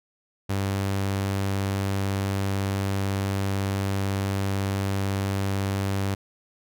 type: tone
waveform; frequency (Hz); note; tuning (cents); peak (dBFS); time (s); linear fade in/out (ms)
sawtooth; 98; G2; 0; -20; 0.49-6.15; 10
effects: none